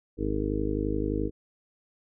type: harmonic tone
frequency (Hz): 51.6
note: G#1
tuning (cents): -10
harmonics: 1 / 2 / 3 / 4 / 5 / 6 / 7 / 8 / 9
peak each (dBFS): -32 / -35 / -41 / -38 / -35 / -31 / -41 / -34 / -35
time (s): 0.17-1.31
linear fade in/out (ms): 50
effects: none